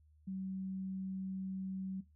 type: tone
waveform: sine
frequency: 190 Hz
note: F#3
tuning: 46 cents sharp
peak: -38 dBFS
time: 0.27-2.01 s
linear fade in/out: 10 ms
effects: noise-tail reverb RT60 0.2 s tail -17 dB re dry + added 76 Hz sine -63 dBFS peak until 2.15 s